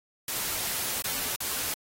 white noise with dropouts, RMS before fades -31 dBFS, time 0.28-1.74 s, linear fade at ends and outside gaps 2 ms, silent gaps 1.022-1.042 / 1.36-1.404 s, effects AAC 48 kbps

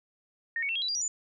sine tone with pitch steps, 1842 / 2229 / 2697 / 3263 / 3948 / 4778 / 5781 / 6995 Hz, A#6 / C#7 / E7 / G#7 / B7 / D8 / F#8 / A8, -21 / +9 / +39 / -31 / -1 / +29 / -41 / -11 cents, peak -28 dBFS, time 0.56-1.08 s, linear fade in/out 2 ms, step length 65 ms, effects none

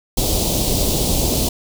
pink band-stop noise, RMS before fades -18 dBFS, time 0.17-1.49 s, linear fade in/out 5 ms, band 740 to 3400 Hz, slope 24 dB/octave, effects none

